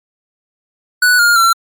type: tone with pitch steps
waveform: square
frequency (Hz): 1480 / 1415.6 / 1354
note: F#6 / F6 / E6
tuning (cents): 0 / +23 / +46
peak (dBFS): -8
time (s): 1.02-1.53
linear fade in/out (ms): 5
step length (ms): 170
effects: MP3 96 kbps